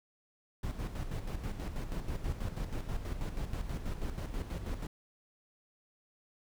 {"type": "noise with tremolo", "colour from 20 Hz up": "brown", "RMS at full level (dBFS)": -35, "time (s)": [0.63, 4.87], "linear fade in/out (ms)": 5, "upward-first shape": "square", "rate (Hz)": 6.2, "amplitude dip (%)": 55, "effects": []}